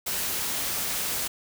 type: noise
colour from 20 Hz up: white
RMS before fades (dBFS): -29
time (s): 0.06-1.28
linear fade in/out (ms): 10
effects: none